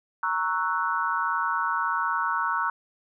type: chord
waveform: sine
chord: F# dominant seventh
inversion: first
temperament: equal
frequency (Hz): 932.3 / 1108.7 / 1318.5 / 1480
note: A#5 / C#6 / E6 / F#6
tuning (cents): 0 / 0 / 0 / 0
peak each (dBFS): -29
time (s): 0.23-2.7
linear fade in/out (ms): 2
effects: none